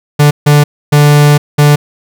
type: tone bursts at uneven times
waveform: 45% pulse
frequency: 146.83 Hz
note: D3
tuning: in tune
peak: -3 dBFS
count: 4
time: 0.19-0.31 / 0.46-0.64 / 0.92-1.38 / 1.58-1.76 s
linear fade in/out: 10 ms
effects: none